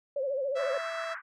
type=tone with vibrato; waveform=sine; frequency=544 Hz; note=C#5; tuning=33 cents flat; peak=-28 dBFS; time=0.16-0.78 s; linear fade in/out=5 ms; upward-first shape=sine; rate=14 Hz; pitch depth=96 cents each way
type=tone; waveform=sawtooth; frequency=659.3 Hz; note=E5; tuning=in tune; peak=-30 dBFS; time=0.55-1.15 s; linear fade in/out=20 ms
type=band-pass noise; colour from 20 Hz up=white; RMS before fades=-40 dBFS; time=0.55-1.22 s; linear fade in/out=50 ms; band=1100 to 1800 Hz; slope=48 dB/octave
effects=low-pass 5000 Hz 12 dB/octave